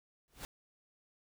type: noise with exponential growth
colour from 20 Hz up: pink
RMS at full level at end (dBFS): -40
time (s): 0.28-0.45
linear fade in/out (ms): 0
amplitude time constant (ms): 36
effects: none